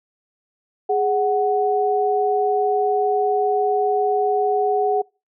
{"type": "tone pair together", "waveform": "sine", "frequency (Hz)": [415.3, 742.5], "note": ["G#4", "F#5"], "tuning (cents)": [0, 6], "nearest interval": "minor seventh", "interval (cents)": 1006, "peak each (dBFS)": -19, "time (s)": [0.89, 5.02], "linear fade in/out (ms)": 10, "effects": ["noise-tail reverb RT60 0.3 s tail -26 dB re dry"]}